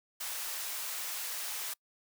white high-pass noise, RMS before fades -38 dBFS, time 0.2-1.74 s, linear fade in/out 10 ms, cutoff 690 Hz, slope 12 dB/octave, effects noise-tail reverb RT60 0.1 s tail -26 dB re dry

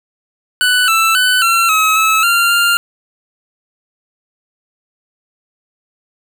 25% pulse tone with pitch steps, 1490 / 1327 / 1501 / 1357 / 1280 / 1299 / 1387 / 1396 Hz, F#6 / E6 / F#6 / E6 / D#6 / E6 / F6 / F6, +12 / +11 / +24 / +50 / +49 / -26 / -12 / -1 cents, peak -6 dBFS, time 0.61-2.77 s, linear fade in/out 0 ms, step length 270 ms, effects none

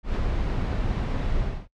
brown noise with ADSR envelope, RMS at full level -23 dBFS, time 0.03-1.68 s, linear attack 120 ms, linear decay 29 ms, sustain -2 dB, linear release 280 ms, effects noise-tail reverb RT60 0.1 s tail -21 dB re dry + low-pass 4000 Hz 12 dB/octave

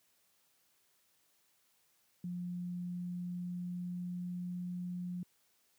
sine tone with pitch glide, 177.2 to 178.33 Hz, F3 to F3, +25 to +36 cents, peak -37 dBFS, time 2.24-5.23 s, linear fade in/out 2 ms, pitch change +11 cents, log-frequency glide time 2.93-4.71 s, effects white hiss -73 dBFS RMS until 5.78 s + high-pass 80 Hz 12 dB/octave

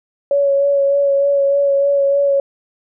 sine tone with vibrato, 560 Hz, C#5, 18 cents sharp, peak -11 dBFS, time 0.31-2.4 s, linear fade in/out 2 ms, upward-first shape sine, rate 3.3 Hz, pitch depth 18 cents each way, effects none

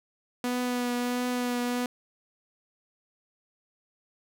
sawtooth tone with vibrato, 245.8 Hz, B3, 8 cents flat, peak -23 dBFS, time 0.44-1.86 s, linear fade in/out 2 ms, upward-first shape triangle, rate 1.5 Hz, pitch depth 19 cents each way, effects none

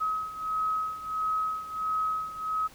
sine beating tone pair, 1274 / 1275.5 Hz, D#6 / D#6, +41 / +43 cents, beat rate 1.5 Hz, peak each -29 / -33 dBFS, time 0-2.68 s, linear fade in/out 20 ms, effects pink hiss -53 dBFS RMS until 2.74 s

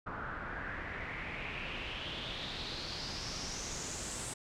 pink noise with low-pass filter sweep, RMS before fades -41 dBFS, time 0.06-4.34 s, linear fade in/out 10 ms, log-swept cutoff 1300 to 8400 Hz, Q 4.6, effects none

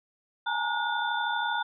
sine tone cluster, 827 / 859 / 932 / 1447 / 3545 Hz, G#5 / A5 / A#5 / F#6 / A7, -8 / -42 / -1 / -39 / +12 cents, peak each -36 / -35 / -31 / -30 / -36 dBFS, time 0.46-1.63 s, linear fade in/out 10 ms, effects none

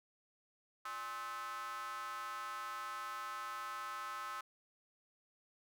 square tone with high-pass filter, 117.4 Hz, A#2, 13 cents sharp, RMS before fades -44 dBFS, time 0.85-4.41 s, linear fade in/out 5 ms, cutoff 1200 Hz, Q 8.2, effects none

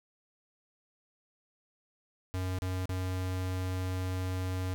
square tone with dropouts, 92.5 Hz, F#2, in tune, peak -32 dBFS, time 2.34-4.74 s, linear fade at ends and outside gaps 0 ms, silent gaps 2.587-2.621 / 2.856-2.893 s, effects none

